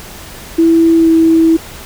sine tone with pitch glide, 329.6 to 325.8 Hz, E4 to E4, 0 to -20 cents, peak -5 dBFS, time 0.58-1.57 s, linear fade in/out 10 ms, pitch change -20 cents, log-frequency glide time 0.96-1.1 s, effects pink hiss -31 dBFS RMS until 1.85 s

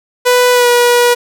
sawtooth tone with pitch glide, 495 to 483.7 Hz, B4 to B4, +4 to -36 cents, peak -3 dBFS, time 0.25-1.15 s, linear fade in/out 20 ms, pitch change -40 cents, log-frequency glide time 0.52-0.68 s, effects none

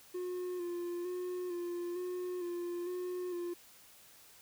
triangle tone with vibrato, 355 Hz, F4, 28 cents sharp, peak -34 dBFS, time 0.14-3.54 s, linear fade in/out 10 ms, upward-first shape square, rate 1.1 Hz, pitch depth 29 cents each way, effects white hiss -59 dBFS RMS until 4.41 s

